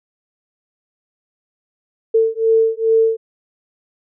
sine beating tone pair, 447.3 / 449.7 Hz, A4 / A4, +28 / +38 cents, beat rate 2.4 Hz, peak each -15 dBFS, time 2.14-3.17 s, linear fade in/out 10 ms, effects none

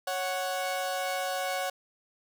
sawtooth tone pair together, 554.4 / 740 Hz, C#5 / F#5, 0 / 0 cents, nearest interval perfect fourth, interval 500 cents, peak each -29 / -28 dBFS, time 0.07-1.7 s, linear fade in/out 5 ms, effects none

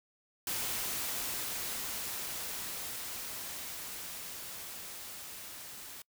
white noise with level ramp, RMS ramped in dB -35 to -47 dBFS, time 0.47-6.02 s, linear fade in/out 2 ms, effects noise-tail reverb RT60 0.1 s tail -26 dB re dry

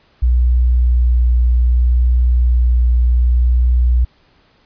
sine tone with vibrato, 60.7 Hz, B1, 29 cents flat, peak -9 dBFS, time 0.22-4.05 s, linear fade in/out 10 ms, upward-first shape triangle, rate 0.65 Hz, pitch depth 14 cents each way, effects pink hiss -54 dBFS RMS until 4.65 s + resampled to 11025 Hz

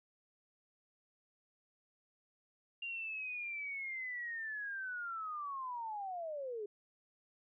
sine linear sweep, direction down, 2794 to 400 Hz, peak -39 dBFS, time 2.82-6.66 s, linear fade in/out 5 ms, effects none

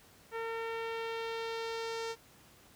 sawtooth tone with low-pass filter sweep, 455 Hz, A#4, 42 cents flat, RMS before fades -38 dBFS, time 0.31-2.16 s, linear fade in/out 50 ms, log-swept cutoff 2000 to 6100 Hz, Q 1.4, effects pink hiss -60 dBFS RMS until 2.75 s + high-pass 60 Hz 12 dB/octave

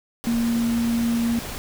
sine tone in noise, 233.1 Hz, A#3, in tune, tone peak -19 dBFS, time 0.27-1.39 s, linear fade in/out 0 ms, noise pink, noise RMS -33 dBFS, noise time 0.24-1.58 s, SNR +11 dB, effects none

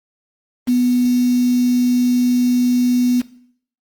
sine tone with quantisation, 246.9 Hz, B3, in tune, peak -12 dBFS, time 0.67-3.22 s, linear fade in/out 20 ms, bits 5, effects noise-tail reverb RT60 0.6 s tail -17 dB re dry + Opus 32 kbps

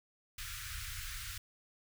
pink band-stop noise, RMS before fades -43 dBFS, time 0.38-1.38 s, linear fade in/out 5 ms, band 110 to 1300 Hz, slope 48 dB/octave, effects none

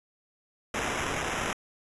white noise with sample-and-hold, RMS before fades -31 dBFS, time 0.74-1.53 s, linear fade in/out 2 ms, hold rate 4410 Hz, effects resampled to 24000 Hz

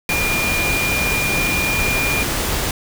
sine tone in noise, 2411 Hz, D7, 45 cents sharp, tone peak -19 dBFS, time 0.09-2.23 s, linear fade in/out 2 ms, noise pink, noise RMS -21 dBFS, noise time 0.09-2.71 s, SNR -1 dB, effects none

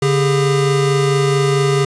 square tone pair together, 142.6 / 403.3 Hz, C#3 / G4, +49 / +49 cents, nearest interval octave + tritone, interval 1800 cents, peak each -16 dBFS, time 0.02-1.85 s, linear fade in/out 5 ms, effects resampled to 22050 Hz + 8-bit

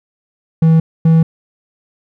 triangle tone pair in turn, 161.8 / 162.46 Hz, E3 / E3, -32 / -25 cents, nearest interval unison, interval 7 cents, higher second, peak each -4 dBFS, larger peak neither, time 0.62-0.8 / 1.05-1.23 s, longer neither, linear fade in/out 5 ms, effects none

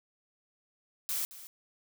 blue noise with echo, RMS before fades -33 dBFS, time 1.09-1.25 s, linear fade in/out 0 ms, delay 220 ms, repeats 1, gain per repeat -15 dB, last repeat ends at 1.47 s, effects none

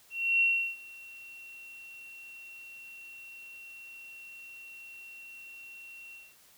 sine tone with ADSR envelope, 2729 Hz, F7, 41 cents flat, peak -21 dBFS, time 0.1-6.36 s, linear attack 310 ms, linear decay 350 ms, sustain -24 dB, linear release 220 ms, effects white hiss -60 dBFS RMS until 6.57 s

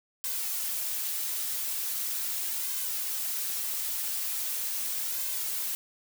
blue noise with flanger, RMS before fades -32 dBFS, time 0.24-5.75 s, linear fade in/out 0 ms, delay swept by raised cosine 1.9 to 7.1 ms, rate 0.4 Hz, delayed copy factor +0.55, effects none

